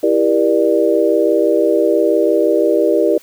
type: chord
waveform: sine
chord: E half-diminished seventh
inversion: none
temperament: just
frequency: 329.6 / 395.6 / 474.7 / 593.3 Hz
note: E4 / G4 / Bb4 / D5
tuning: 0 / +16 / +31 / +18 cents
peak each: -16 dBFS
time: 0.03-3.18 s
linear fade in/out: 5 ms
effects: white hiss -46 dBFS RMS until 3.22 s